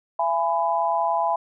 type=tone cluster; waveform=sine; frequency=675 / 832 / 999 Hz; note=E5 / G#5 / B5; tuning=+41 / +3 / +20 cents; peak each=-24 dBFS; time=0.19-1.36 s; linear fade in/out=5 ms; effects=none